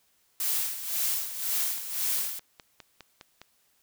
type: noise with tremolo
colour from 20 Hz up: blue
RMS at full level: -27 dBFS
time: 0.4-2.39 s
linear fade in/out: 2 ms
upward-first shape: sine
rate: 1.9 Hz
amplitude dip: 70%
type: click train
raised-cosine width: 0.2 ms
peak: -27 dBFS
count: 9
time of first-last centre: 1.78-3.416 s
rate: 4.89 Hz
effects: white hiss -68 dBFS RMS until 3.82 s